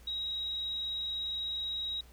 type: tone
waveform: sine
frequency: 3819 Hz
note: A#7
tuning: 41 cents sharp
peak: -33 dBFS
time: 0.07-2.01 s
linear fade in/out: 5 ms
effects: added 60 Hz sine -53 dBFS peak until 2.12 s + pink hiss -61 dBFS RMS until 2.12 s